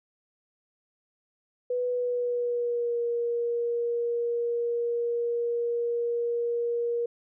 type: tone with pitch glide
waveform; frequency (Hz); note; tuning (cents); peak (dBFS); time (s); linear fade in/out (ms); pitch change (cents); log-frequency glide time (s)
sine; 493.9 to 472.7; B4 to A#4; 0 to +24; -25; 1.7-7.06; 5; -76; 1.88-2.99
effects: none